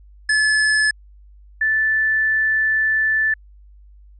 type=tone pair in turn; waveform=square / sine; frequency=1724 / 1755.1 Hz; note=A6 / A6; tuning=-36 / -5 cents; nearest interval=unison; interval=31 cents; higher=second; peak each=-15 dBFS; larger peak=neither; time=0.29-0.91 / 1.61-3.34 s; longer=second; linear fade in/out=5 ms; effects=added 50 Hz sine -43 dBFS peak until 4.19 s + resampled to 24000 Hz